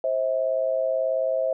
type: tone pair together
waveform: sine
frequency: 527 / 645.5 Hz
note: C5 / E5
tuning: +12 / -37 cents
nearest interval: major third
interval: 351 cents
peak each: -24 dBFS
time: 0.04-1.53 s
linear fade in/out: 2 ms
effects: none